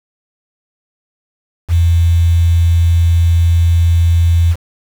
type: tone with quantisation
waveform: sine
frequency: 84.6 Hz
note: E2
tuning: 45 cents sharp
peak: -7 dBFS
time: 1.68-4.56 s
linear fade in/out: 50 ms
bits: 5
effects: none